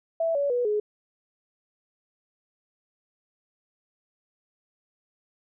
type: tone with pitch steps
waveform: sine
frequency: 659.3 / 567.4 / 488.2 / 420.2 Hz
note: E5 / C#5 / B4 / G#4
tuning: 0 / +40 / -20 / +20 cents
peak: -22 dBFS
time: 0.2-0.8 s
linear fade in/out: 5 ms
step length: 150 ms
effects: none